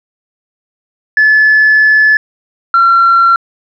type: tone pair in turn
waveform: sine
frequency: 1727 / 1364.8 Hz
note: A6 / F6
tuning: -33 / -40 cents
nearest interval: major third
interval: 407 cents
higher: first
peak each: -3 dBFS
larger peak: neither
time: 1.17-2.17 / 2.74-3.36 s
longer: first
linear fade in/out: 2 ms
effects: tanh soft clip ceiling -1 dBFS